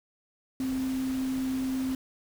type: tone in noise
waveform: sine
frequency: 261.6 Hz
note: C4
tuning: in tune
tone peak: -27 dBFS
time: 0.6-1.95 s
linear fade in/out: 2 ms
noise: pink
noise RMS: -43 dBFS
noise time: 0.6-1.95 s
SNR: +13 dB
effects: none